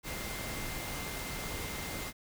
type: tone in noise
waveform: sine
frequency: 2093 Hz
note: C7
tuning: in tune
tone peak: -46 dBFS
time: 0.03-2.13 s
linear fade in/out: 50 ms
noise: pink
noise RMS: -39 dBFS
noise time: 0.03-2.13 s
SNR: -10 dB
effects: none